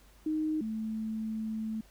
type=tone pair in turn; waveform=sine; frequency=310.6 / 219.6 Hz; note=D#4 / A3; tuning=-3 / -3 cents; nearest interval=tritone; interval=600 cents; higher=first; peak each=-28 / -32 dBFS; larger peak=first; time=0.26-0.61 / 0.61-1.81 s; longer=second; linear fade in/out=5 ms; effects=added 50 Hz sine -59 dBFS peak until 1.9 s + pink hiss -62 dBFS RMS until 1.9 s